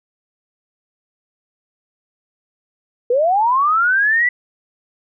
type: linear sweep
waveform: sine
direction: up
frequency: 463.7 to 1989 Hz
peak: -12 dBFS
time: 3.1-4.29 s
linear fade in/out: 5 ms
effects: none